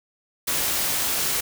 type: noise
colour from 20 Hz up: white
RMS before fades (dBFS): -24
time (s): 0.47-1.41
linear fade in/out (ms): 10
effects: none